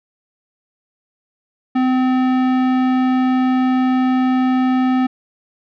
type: tone with tanh clipping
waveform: sine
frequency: 256.7 Hz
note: C4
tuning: 33 cents flat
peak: -15 dBFS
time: 1.75-5.07 s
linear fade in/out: 10 ms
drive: 17 dB
effects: none